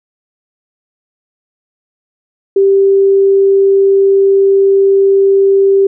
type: tone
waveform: sine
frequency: 392 Hz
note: G4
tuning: in tune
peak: -5 dBFS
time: 2.56-5.87 s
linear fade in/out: 5 ms
effects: none